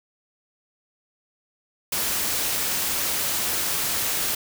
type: noise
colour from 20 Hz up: white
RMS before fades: -25 dBFS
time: 1.92-4.35 s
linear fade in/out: 5 ms
effects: none